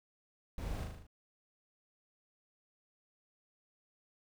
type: noise with echo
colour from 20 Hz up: brown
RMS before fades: -40 dBFS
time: 0.58-0.84 s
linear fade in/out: 2 ms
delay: 38 ms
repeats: 6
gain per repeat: -3 dB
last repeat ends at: 1.068 s
effects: none